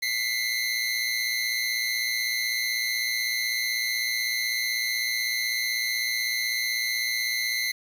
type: tone pair together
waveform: 25% pulse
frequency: 2001 / 2117 Hz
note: B6 / C7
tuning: +22 / +20 cents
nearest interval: minor second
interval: 98 cents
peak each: -25 / -24 dBFS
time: 0.02-7.72 s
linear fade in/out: 10 ms
effects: 8-bit